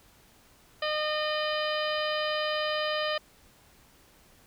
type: harmonic tone with a mistuned harmonic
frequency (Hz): 610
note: D#5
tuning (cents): -34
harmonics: 1 / 2 / 3 / 4 / 5 / 6 / 7 / 8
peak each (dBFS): -30 / -34 / -35 / -40 / -35 / -44 / -42 / -41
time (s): 0.82-3.18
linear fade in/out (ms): 5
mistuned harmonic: 7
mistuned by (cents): -82
effects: pink hiss -59 dBFS RMS until 4.46 s